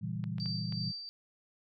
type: chord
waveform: sine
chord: A# diminished seventh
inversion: none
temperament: equal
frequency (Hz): 116.54 / 138.59 / 164.81 / 196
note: A#2 / C#3 / E3 / G3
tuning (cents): 0 / 0 / 0 / 0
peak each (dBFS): -38 / -44 / -38 / -40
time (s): 0.01-0.92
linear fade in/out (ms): 20
type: clicks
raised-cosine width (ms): 0.3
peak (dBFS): -33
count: 4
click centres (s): 0.24 / 0.383 / 0.459 / 0.724
type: tone with tremolo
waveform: sine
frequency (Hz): 4652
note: D8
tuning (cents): -17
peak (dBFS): -36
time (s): 0.4-1.09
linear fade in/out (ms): 0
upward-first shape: sine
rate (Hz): 2.7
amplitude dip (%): 50
effects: none